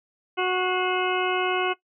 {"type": "harmonic tone with a mistuned harmonic", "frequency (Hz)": 367.3, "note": "F#4", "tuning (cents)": -13, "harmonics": [1, 2, 3, 4, 6, 7, 8], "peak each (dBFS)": [-25, -28, -30, -31, -33, -33, -34], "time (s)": [0.37, 1.74], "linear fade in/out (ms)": 20, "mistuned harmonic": 6, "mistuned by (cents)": -59, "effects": ["noise-tail reverb RT60 0.1 s tail -17 dB re dry"]}